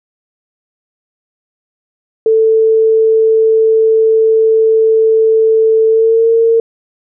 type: tone with pitch glide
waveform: sine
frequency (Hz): 443.4 to 456.1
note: A4 to A#4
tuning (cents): +13 to -38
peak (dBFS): -6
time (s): 2.26-6.6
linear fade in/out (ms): 2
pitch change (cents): +49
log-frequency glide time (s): 5.88-6.28
effects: none